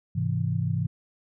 sine chord, Ab augmented, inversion none, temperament equal, 103.83 / 130.81 / 164.81 Hz, Ab2 / C3 / E3, 0 / 0 / 0 cents, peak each -28 dBFS, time 0.15-0.87 s, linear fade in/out 10 ms, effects none

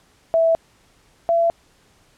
sine tone pair in turn, 657 / 673.9 Hz, E5 / E5, -6 / +38 cents, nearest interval unison, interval 44 cents, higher second, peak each -13 / -14 dBFS, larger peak first, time 0.34-0.55 / 1.29-1.5 s, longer neither, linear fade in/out 0 ms, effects pink hiss -57 dBFS RMS until 2.17 s + low-pass 10000 Hz 12 dB/octave

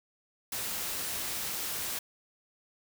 white noise, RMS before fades -35 dBFS, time 0.52-1.99 s, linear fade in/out 5 ms, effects none

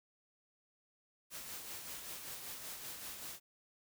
white noise with tremolo, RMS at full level -45 dBFS, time 1.3-3.4 s, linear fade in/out 50 ms, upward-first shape sine, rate 5.2 Hz, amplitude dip 40%, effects none

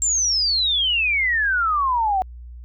sine exponential sweep, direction down, 7500 to 734 Hz, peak -17 dBFS, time 0.02-2.22 s, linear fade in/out 0 ms, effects added 60 Hz sine -35 dBFS peak until 2.64 s

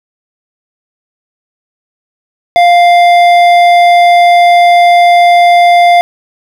triangle tone with hard clipping, 698.5 Hz, F5, in tune, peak -4 dBFS, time 2.56-6.01 s, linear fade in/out 0 ms, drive 14 dB, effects none

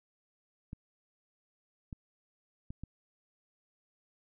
clicks, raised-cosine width 5 ms, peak -29 dBFS, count 4, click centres 0.731 / 1.928 / 2.705 / 2.836 s, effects none

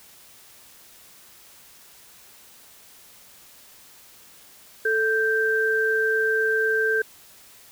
sine tone pair together, 440 / 1568 Hz, A4 / G6, 0 / 0 cents, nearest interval octave + minor seventh, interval 2200 cents, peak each -23 / -21 dBFS, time 4.85-7.02 s, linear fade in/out 5 ms, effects white hiss -50 dBFS RMS until 7.71 s

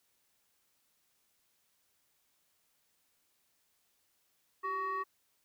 sine tone with frequency modulation, 1127 Hz, C#6, 28 cents sharp, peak -32 dBFS, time 4.63-5.04 s, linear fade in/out 20 ms, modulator 739 Hz, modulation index 0.65, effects tanh soft clip ceiling -28 dBFS + white hiss -75 dBFS RMS until 5.44 s

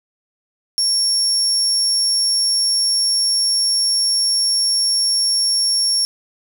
35% pulse tone, 5500 Hz, F8, 27 cents flat, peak -12 dBFS, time 0.78-6.05 s, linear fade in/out 0 ms, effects none

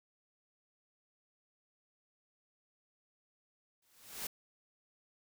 white noise with exponential growth, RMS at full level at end -37 dBFS, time 3.82-4.27 s, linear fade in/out 5 ms, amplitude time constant 96 ms, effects none

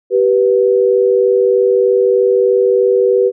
sine tone pair together, 388.4 / 488.4 Hz, G4 / B4, -16 / -19 cents, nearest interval major third, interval 397 cents, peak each -11 / -11 dBFS, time 0.1-3.32 s, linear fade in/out 50 ms, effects none

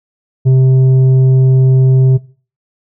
sine tone with tanh clipping, 130.81 Hz, C3, in tune, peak -6 dBFS, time 0.45-2.18 s, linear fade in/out 20 ms, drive 6 dB, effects noise-tail reverb RT60 0.4 s tail -20 dB re dry

